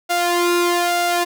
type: tone with flanger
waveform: sawtooth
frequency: 349.2 Hz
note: F4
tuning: in tune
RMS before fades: -18 dBFS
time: 0.09-1.25 s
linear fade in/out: 20 ms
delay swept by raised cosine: 1.4 to 2.09 ms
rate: 1.1 Hz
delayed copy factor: +0.7
effects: none